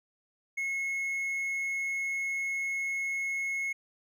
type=tone; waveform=triangle; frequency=2176 Hz; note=C#7; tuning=33 cents flat; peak=-28 dBFS; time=0.57-3.73 s; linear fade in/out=10 ms; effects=none